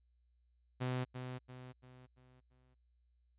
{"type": "tone with echo", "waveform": "sawtooth", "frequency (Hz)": 126.9, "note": "B2", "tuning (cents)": 47, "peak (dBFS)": -31, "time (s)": [0.8, 1.05], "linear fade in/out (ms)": 20, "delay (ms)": 340, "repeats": 5, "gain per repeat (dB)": -7, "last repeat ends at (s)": 2.75, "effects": ["added 60 Hz sine -70 dBFS peak until 3.38 s", "resampled to 8000 Hz"]}